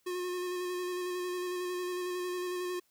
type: tone with vibrato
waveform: square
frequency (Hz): 360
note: F#4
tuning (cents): -47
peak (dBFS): -34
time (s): 0.06-2.8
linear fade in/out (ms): 10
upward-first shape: square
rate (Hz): 11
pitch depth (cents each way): 16
effects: white hiss -72 dBFS RMS until 2.9 s